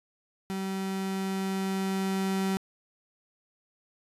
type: tone with level ramp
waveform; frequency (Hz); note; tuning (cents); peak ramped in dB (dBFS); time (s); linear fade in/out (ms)
35% pulse; 192; G3; -36; -29 to -24; 0.5-2.57; 0
effects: resampled to 32000 Hz